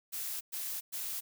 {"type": "noise bursts", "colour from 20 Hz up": "blue", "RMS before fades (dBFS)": -38, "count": 3, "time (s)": [0.12, 1.21], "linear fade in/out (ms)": 20, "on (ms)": 290, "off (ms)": 110, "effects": []}